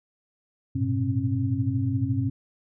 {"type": "tone cluster", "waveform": "sine", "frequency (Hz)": [99.7, 113.7, 125.4, 269.8], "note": ["G2", "A#2", "B2", "C#4"], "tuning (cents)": [30, -43, 27, -47], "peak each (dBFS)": -28, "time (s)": [0.75, 2.3], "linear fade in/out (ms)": 10, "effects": []}